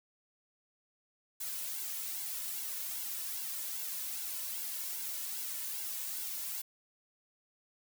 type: noise with flanger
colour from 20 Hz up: blue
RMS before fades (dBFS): -39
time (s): 1.4-6.62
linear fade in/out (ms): 10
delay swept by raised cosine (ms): 1.6 to 2.58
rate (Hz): 2.5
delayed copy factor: -0.85
effects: none